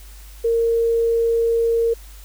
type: tone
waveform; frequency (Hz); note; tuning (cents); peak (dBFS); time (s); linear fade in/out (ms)
sine; 461.4; A#4; -18; -15; 0.44-1.94; 10
effects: added 50 Hz sine -38 dBFS peak until 2.24 s + white hiss -47 dBFS RMS until 2.24 s